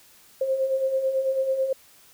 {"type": "beating tone pair", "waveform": "sine", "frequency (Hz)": [523.3, 532.4], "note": ["C5", "C5"], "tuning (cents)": [0, 30], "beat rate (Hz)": 9.1, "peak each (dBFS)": [-30, -22], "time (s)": [0.41, 1.73], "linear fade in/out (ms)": 5, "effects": ["white hiss -54 dBFS RMS until 2.13 s"]}